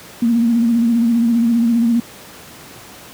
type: tone with vibrato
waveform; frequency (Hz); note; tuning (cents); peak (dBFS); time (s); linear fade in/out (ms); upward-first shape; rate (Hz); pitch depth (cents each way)
sine; 233.1; A#3; 0; -11; 0.22-2; 5; sine; 15; 49
effects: pink hiss -38 dBFS RMS until 3.13 s + high-pass 100 Hz 12 dB/octave